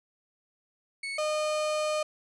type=tone pair in turn; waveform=35% pulse; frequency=2212 / 611.5 Hz; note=C#7 / D#5; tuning=-4 / -30 cents; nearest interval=octave + minor seventh; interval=2226 cents; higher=first; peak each=-31 / -25 dBFS; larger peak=second; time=1.03-1.18 / 1.18-2.03 s; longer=second; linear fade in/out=5 ms; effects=resampled to 22050 Hz